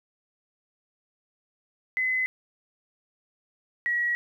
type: tone pair in turn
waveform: sine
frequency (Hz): 2030 / 1916.1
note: B6 / A#6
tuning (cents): +47 / +47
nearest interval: minor second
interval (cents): 100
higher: first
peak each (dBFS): -23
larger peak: neither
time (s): 1.97-2.26 / 3.86-4.15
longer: neither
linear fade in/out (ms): 0
effects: 10-bit